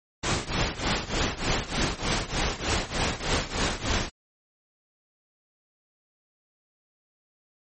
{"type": "noise with tremolo", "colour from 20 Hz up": "pink", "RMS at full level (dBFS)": -23, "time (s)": [0.23, 4.1], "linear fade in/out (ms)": 10, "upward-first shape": "triangle", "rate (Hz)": 3.3, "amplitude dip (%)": 90, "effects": ["MP3 32 kbps"]}